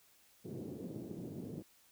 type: band-pass noise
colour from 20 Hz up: white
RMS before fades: -45 dBFS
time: 0.44-1.63 s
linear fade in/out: 20 ms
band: 110 to 380 Hz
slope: 24 dB/octave
effects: white hiss -67 dBFS RMS until 1.91 s